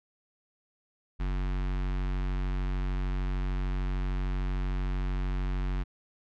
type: tone with notch filter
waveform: square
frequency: 46.62 Hz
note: F#1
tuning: 14 cents sharp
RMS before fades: -30 dBFS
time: 1.19-5.84 s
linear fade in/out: 20 ms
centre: 540 Hz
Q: 1.3
effects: low-pass 3000 Hz 12 dB/octave